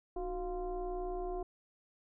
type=tone with frequency modulation; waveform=sine; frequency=366.4 Hz; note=F#4; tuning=17 cents flat; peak=-35 dBFS; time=0.16-1.43 s; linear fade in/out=5 ms; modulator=337 Hz; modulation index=1.1; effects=none